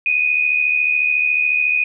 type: tone pair together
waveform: sine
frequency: 2472 / 2546 Hz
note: D#7 / D#7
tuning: -12 / +39 cents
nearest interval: minor second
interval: 51 cents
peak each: -15 / -21 dBFS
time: 0.06-1.84 s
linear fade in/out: 2 ms
effects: none